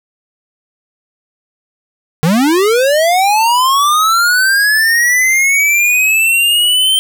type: linear sweep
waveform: square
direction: up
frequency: 146.4 to 3136 Hz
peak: -9 dBFS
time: 2.23-6.99 s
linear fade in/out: 0 ms
effects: none